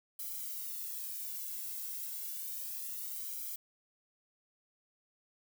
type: noise with flanger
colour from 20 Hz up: violet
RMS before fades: -41 dBFS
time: 0.19-3.56 s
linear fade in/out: 5 ms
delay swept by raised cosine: 1.1 to 1.7 ms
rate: 0.3 Hz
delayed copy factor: -0.8
effects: none